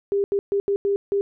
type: tone bursts at uneven times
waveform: sine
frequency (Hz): 400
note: G4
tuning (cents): +35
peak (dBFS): -18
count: 6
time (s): 0.12-0.24 / 0.32-0.39 / 0.52-0.6 / 0.68-0.76 / 0.85-0.96 / 1.12-1.21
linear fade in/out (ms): 0
effects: none